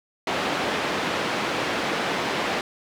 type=band-pass noise; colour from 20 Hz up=pink; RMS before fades=-26 dBFS; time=0.27-2.61 s; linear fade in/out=2 ms; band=270 to 3300 Hz; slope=12 dB/octave; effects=none